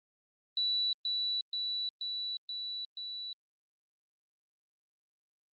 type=tone with echo; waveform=sine; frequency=3947 Hz; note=B7; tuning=2 cents flat; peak=-28 dBFS; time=0.57-0.93 s; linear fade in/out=2 ms; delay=480 ms; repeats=5; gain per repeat=-2 dB; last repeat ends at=3.33 s; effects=Opus 32 kbps